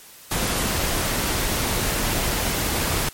pink noise, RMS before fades -23 dBFS, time 0.31-3.09 s, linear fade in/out 5 ms, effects white hiss -45 dBFS RMS until 3.13 s + MP3 64 kbps

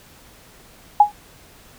sine tone with exponential decay, 830.6 Hz, G#5, in tune, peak -3 dBFS, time 1-1.12 s, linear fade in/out 5 ms, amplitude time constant 25 ms, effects pink hiss -48 dBFS RMS until 1.78 s

